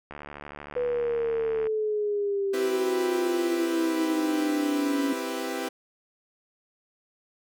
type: click train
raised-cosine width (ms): 0.5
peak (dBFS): -24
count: 115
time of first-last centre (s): 0.11-1.67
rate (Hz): 73.1
type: exponential sweep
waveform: sine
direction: down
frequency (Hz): 493.9 to 277.2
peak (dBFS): -24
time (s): 0.76-5.13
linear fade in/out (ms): 5
type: chord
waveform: sawtooth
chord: C major seventh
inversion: none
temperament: equal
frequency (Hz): 261.6 / 329.6 / 392 / 493.9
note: C4 / E4 / G4 / B4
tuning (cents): 0 / 0 / 0 / 0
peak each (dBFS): -31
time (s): 2.53-5.69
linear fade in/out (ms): 10
effects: none